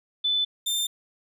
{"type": "tone pair in turn", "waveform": ["sine", "sawtooth"], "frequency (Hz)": [3506, 3588], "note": ["A7", "A7"], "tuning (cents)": [-7, 33], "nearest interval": "unison", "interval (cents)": 40, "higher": "second", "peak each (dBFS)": -21, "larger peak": "neither", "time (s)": [[0.24, 0.45], [0.66, 0.87]], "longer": "neither", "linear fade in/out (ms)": 10, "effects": []}